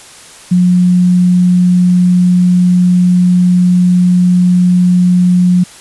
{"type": "tone", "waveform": "sine", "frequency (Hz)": 179.4, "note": "F3", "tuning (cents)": 47, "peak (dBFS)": -5, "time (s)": [0.51, 5.64], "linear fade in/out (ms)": 10, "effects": ["white hiss -35 dBFS RMS until 5.8 s", "resampled to 24000 Hz"]}